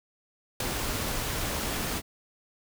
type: noise with ADSR envelope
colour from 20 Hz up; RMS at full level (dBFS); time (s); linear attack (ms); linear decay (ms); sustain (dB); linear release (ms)
pink; -26; 0.6-2.02; 4; 11; -5; 46
effects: none